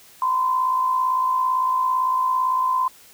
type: tone pair together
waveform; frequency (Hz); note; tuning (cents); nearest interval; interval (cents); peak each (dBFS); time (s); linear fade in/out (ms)
sine; 971.2 / 1029; B5 / C6; -29 / -29; minor second; 100; -28 / -18; 0.22-2.88; 2
effects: white hiss -49 dBFS RMS until 3.13 s